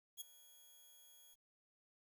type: tone with ADSR envelope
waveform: 10% pulse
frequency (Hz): 3322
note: G#7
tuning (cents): 0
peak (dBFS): -35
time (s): 0.17-1.36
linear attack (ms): 39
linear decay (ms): 13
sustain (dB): -19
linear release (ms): 30
effects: 12-bit